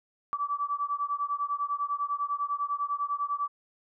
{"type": "beating tone pair", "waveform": "sine", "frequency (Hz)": [1150, 1160], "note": ["D6", "D6"], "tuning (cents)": [-37, -22], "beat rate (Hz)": 10, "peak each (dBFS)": -31, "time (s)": [0.33, 3.48], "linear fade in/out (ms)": 0, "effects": []}